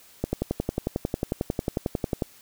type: click train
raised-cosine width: 2 ms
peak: -11 dBFS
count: 23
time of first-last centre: 0.24-2.222 s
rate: 11.1 Hz
effects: white hiss -53 dBFS RMS until 2.41 s